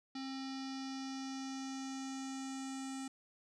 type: tone with low-pass filter sweep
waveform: square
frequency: 267 Hz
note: C4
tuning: 35 cents sharp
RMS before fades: -43 dBFS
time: 0.15-3.08 s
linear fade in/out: 5 ms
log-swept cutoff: 4700 to 7900 Hz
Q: 3.7
effects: none